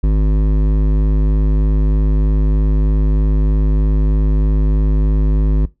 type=tone with hard clipping; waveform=sine; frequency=51.6 Hz; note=G#1; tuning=10 cents flat; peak=-12 dBFS; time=0.03-5.66 s; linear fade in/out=10 ms; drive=13 dB; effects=noise-tail reverb RT60 0.2 s tail -19 dB re dry